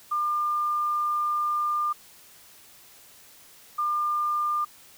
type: tone pair in turn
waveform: sine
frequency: 1200 / 1200 Hz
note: D6 / D6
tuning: +37 / +37 cents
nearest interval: unison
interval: 0 cents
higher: neither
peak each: -23 dBFS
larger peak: neither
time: 0.11-1.93 / 3.78-4.65 s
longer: first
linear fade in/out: 10 ms
effects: white hiss -52 dBFS RMS until 4.97 s

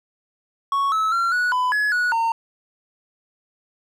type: tone with pitch steps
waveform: triangle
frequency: 1110 / 1299 / 1370 / 1468 / 1002 / 1693 / 1464 / 914 Hz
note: C#6 / E6 / F6 / F#6 / B5 / G#6 / F#6 / A#5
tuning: +2 / -26 / -34 / -14 / +25 / +33 / -19 / -34 cents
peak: -16 dBFS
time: 0.72-2.32 s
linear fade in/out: 2 ms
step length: 200 ms
effects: none

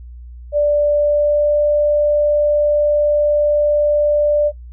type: tone with pitch glide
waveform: sine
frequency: 587.3 to 590.7 Hz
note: D5 to D5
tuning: 0 to +10 cents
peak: -11 dBFS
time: 0.52-4.52 s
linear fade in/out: 50 ms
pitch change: +10 cents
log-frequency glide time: 0.94-1.62 s
effects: noise-tail reverb RT60 0.1 s tail -18 dB re dry + added 60 Hz sine -32 dBFS peak until 4.72 s

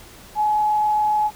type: tone with frequency modulation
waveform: sine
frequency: 847 Hz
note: G#5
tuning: 34 cents sharp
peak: -16 dBFS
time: 0.35-1.31 s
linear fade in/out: 50 ms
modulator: 27.3 Hz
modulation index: 0.25
effects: pink hiss -44 dBFS RMS until 1.35 s

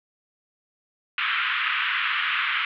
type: band-pass noise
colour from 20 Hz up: pink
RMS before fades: -25 dBFS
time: 1.18-2.65 s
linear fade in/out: 2 ms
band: 1200 to 3200 Hz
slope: 48 dB/octave
effects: none

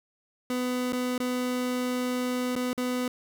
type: tone with dropouts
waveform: 30% pulse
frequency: 250 Hz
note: B3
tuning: 21 cents sharp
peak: -24 dBFS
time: 0.5-3.08 s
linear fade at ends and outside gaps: 2 ms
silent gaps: 0.924-0.931 / 1.18-1.201 / 2.554-2.561 / 2.731-2.777 s
effects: none

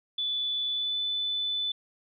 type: tone with pitch glide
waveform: sine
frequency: 3472 to 3500 Hz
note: A7 to A7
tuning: -24 to -10 cents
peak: -27 dBFS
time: 0.18-1.72 s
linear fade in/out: 5 ms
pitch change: +14 cents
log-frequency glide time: 0.71-0.98 s
effects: none

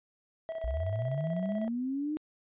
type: tone with tremolo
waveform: triangle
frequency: 650 Hz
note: E5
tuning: 24 cents flat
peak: -31 dBFS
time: 0.49-1.68 s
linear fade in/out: 0 ms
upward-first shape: square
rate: 16 Hz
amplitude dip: 55%
type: linear sweep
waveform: sine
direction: up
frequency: 54.7 to 311.1 Hz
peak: -30 dBFS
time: 0.64-2.17 s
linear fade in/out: 0 ms
effects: resampled to 8000 Hz

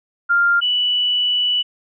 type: tone pair in turn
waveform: sine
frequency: 1396.9 / 2960 Hz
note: F6 / F#7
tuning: 0 / 0 cents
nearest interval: octave + minor second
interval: 1300 cents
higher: second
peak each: -12 / -15 dBFS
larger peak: first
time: 0.29-0.61 / 0.61-1.63 s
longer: second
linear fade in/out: 20 ms
effects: none

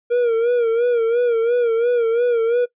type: tone with vibrato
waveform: triangle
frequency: 470.2 Hz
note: A#4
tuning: 15 cents sharp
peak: -12 dBFS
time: 0.1-2.66 s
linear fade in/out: 20 ms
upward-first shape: sine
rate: 2.9 Hz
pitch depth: 73 cents each way
effects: noise-tail reverb RT60 0.1 s tail -20 dB re dry + resampled to 8000 Hz

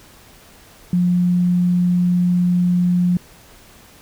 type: tone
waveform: sine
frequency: 177.7 Hz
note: F3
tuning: 30 cents sharp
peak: -13 dBFS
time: 0.93-3.17 s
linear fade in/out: 2 ms
effects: pink hiss -46 dBFS RMS until 4.01 s

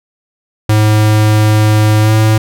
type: tone with pitch glide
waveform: square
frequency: 107.2 to 109.14 Hz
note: A2 to A2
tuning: -45 to -14 cents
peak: -7 dBFS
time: 0.69-2.38 s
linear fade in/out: 5 ms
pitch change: +31 cents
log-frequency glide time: 2.01-2.12 s
effects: none

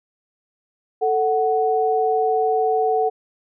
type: tone pair together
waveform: sine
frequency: 441.7 / 742.8 Hz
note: A4 / F#5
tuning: +7 / +7 cents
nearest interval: major sixth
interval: 900 cents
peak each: -19 dBFS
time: 1.01-3.1 s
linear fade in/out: 20 ms
effects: none

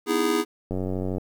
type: chord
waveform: square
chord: E major seventh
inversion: second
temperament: just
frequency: 247.2 / 309 / 329.6 / 412 Hz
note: B3 / D#4 / E4 / G#4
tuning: +2 / -12 / 0 / -14 cents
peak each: -30 / -29 / -27 / -25 dBFS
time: 0.06-0.45 s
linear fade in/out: 50 ms
type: click train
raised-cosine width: 2 ms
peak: -16 dBFS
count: 45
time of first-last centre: 0.71-1.182 s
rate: 93.2 Hz
effects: 9-bit

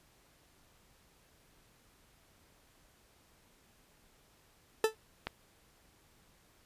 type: tone with exponential decay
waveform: 40% pulse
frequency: 439.2 Hz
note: A4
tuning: 3 cents flat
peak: -21 dBFS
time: 4.84-4.95 s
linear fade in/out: 2 ms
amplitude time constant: 22 ms
type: click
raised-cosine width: 0.3 ms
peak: -19 dBFS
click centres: 5.27 s
effects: pink hiss -66 dBFS RMS until 6.65 s + resampled to 32000 Hz

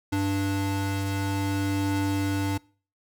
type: tone pair together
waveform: square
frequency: 98.08 / 293.7 Hz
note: G2 / D4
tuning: +1 / 0 cents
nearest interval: octave + perfect fifth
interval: 1899 cents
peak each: -28 dBFS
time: 0.12-2.58 s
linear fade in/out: 10 ms
effects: noise-tail reverb RT60 0.4 s tail -23 dB re dry

